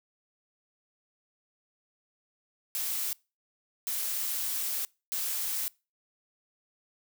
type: noise bursts at uneven times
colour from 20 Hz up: blue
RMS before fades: -32 dBFS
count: 3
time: 2.75-3.13 / 3.87-4.85 / 5.12-5.68 s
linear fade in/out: 0 ms
effects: noise-tail reverb RT60 0.3 s tail -25 dB re dry